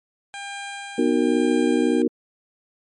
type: tone with tremolo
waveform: 15% pulse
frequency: 800 Hz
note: G5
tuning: 35 cents sharp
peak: -24 dBFS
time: 0.34-2.02 s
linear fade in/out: 0 ms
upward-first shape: sine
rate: 1 Hz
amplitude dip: 40%
type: chord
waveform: sine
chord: B major seventh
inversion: none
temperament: just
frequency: 246.9 / 308.7 / 370.4 / 463 Hz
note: B3 / D#4 / F#4 / A#4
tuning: 0 / -14 / +2 / -12 cents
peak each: -21 / -21 / -23 / -24 dBFS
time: 0.98-2.08 s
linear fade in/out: 5 ms
effects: MP3 48 kbps